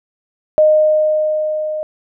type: tone with level ramp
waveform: sine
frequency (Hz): 616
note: D#5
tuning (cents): -17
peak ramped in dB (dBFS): -6 to -19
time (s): 0.58-1.83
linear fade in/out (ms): 0
effects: none